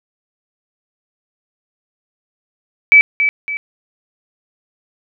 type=tone with echo; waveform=sine; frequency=2300 Hz; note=D7; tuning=37 cents flat; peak=-3 dBFS; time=2.92-3.01 s; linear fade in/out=0 ms; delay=280 ms; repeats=2; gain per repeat=-8 dB; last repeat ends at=3.57 s; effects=none